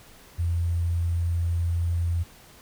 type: tone with sample-and-hold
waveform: sine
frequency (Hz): 85.3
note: F2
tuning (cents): -40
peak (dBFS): -22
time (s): 0.38-2.24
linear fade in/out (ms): 20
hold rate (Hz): 8820
effects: pink hiss -51 dBFS RMS until 2.61 s